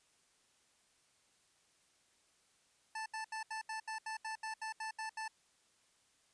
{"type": "tone bursts", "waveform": "25% pulse", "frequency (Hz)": 880, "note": "A5", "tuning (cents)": 0, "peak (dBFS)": -36, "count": 13, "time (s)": [2.95, 5.28], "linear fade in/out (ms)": 5, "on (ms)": 110, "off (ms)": 75, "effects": ["white hiss -72 dBFS RMS until 6.33 s", "resampled to 22050 Hz"]}